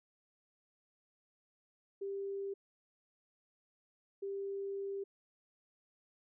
sine tone bursts at uneven times, 395 Hz, G4, 13 cents sharp, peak -37 dBFS, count 2, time 2.01-2.54 / 4.22-5.04 s, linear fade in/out 10 ms, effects none

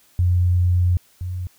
sine tone pair in turn, 89.1 / 90.5 Hz, F2 / F#2, +35 / -38 cents, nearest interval unison, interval 27 cents, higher second, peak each -14 / -24 dBFS, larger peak first, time 0.19-0.97 / 1.21-1.47 s, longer first, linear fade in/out 0 ms, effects white hiss -56 dBFS RMS until 1.58 s

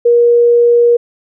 sine tone, 475.4 Hz, A#4, 34 cents sharp, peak -5 dBFS, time 0.05-0.97 s, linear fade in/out 10 ms, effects none

